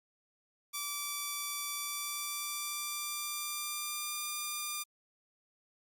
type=tone with pitch glide; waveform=5% pulse; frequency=1161 to 1197.8 Hz; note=D6 to D6; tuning=-20 to +34 cents; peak=-24 dBFS; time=0.73-4.84 s; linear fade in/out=20 ms; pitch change=+54 cents; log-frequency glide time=1.74-4.22 s; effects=Opus 48 kbps